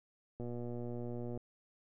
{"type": "click train", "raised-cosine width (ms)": 2, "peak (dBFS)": -30, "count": 118, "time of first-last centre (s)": [0.4, 1.375], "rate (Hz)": 120, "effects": []}